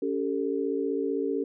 sine tone cluster, 281 / 391.1 / 446.7 Hz, C#4 / G4 / A4, +24 / -4 / +26 cents, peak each -30 dBFS, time 0.02-1.44 s, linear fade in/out 5 ms, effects none

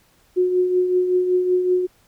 sine tone with tremolo, 363.8 Hz, F#4, 29 cents flat, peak -13 dBFS, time 0.36-1.87 s, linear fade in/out 20 ms, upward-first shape triangle, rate 5.3 Hz, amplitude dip 55%, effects pink hiss -58 dBFS RMS until 2.07 s

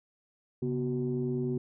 sine tone cluster, 135.9 / 245.2 / 374.1 Hz, C#3 / B3 / F#4, -34 / -12 / +19 cents, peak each -32 / -32 / -32 dBFS, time 0.62-1.58 s, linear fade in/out 5 ms, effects tanh soft clip ceiling -21 dBFS

